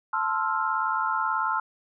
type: chord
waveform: sine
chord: F major seventh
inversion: first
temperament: equal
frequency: 880 / 1046.5 / 1318.5 / 1396.9 Hz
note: A5 / C6 / E6 / F6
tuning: 0 / 0 / 0 / 0 cents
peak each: -29 dBFS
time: 0.13-1.6 s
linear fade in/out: 5 ms
effects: none